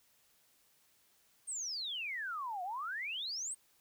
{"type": "exponential two-way sweep", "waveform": "sine", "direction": "down then up", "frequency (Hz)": [8840, 698.5, 8840], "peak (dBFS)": -37, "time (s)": [1.47, 3.55], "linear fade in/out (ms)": 20, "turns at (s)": 2.63, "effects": ["white hiss -70 dBFS RMS until 3.8 s"]}